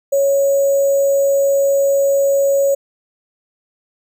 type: tone with sample-and-hold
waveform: sine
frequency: 554.4 Hz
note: C#5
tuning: in tune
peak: -11 dBFS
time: 0.12-2.75 s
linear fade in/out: 10 ms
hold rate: 7350 Hz
effects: none